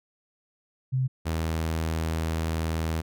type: tone pair in turn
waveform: sine / sawtooth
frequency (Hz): 130 / 80.74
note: C3 / E2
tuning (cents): -11 / -35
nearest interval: minor sixth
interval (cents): 824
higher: first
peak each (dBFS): -22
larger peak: neither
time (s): 0.92-1.08 / 1.25-3.02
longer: second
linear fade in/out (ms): 20
effects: none